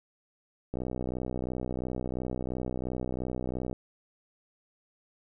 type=click train; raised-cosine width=2 ms; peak=-20 dBFS; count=189; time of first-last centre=0.74-3.729 s; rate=62.9 Hz; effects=none